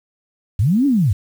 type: linear two-way sweep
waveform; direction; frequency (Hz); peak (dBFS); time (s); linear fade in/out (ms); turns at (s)
sine; up then down; 82.1 to 293.7 to 82.1; -12; 0.59-1.13; 5; 0.86
effects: 7-bit